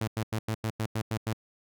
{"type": "tone bursts", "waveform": "sawtooth", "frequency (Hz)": 110.4, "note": "A2", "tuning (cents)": 6, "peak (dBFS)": -24, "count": 9, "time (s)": [0.01, 1.332], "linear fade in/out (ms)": 5, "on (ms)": 66, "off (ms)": 91, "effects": []}